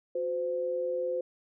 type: tone pair together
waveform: sine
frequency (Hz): 363.5 / 514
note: F#4 / C5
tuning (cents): -31 / -31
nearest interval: tritone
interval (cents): 600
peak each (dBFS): -36 / -29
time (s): 0.15-1.21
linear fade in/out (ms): 5
effects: none